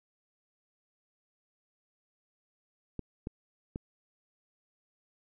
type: clicks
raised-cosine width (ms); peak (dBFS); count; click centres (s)
3; -23; 3; 2.993 / 3.271 / 3.759
effects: none